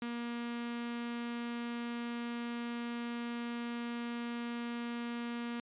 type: tone with notch filter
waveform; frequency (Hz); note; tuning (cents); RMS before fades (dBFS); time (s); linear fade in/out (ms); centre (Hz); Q
sawtooth; 237.1; A#3; +30; -39; 0.02-5.6; 2; 600; 1.3
effects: resampled to 8000 Hz